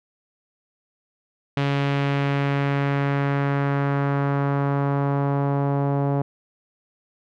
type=tone with low-pass filter sweep; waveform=sawtooth; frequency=140.5 Hz; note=C#3; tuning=24 cents sharp; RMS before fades=-22 dBFS; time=1.57-6.22 s; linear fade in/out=2 ms; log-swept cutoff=3100 to 770 Hz; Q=1.4; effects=none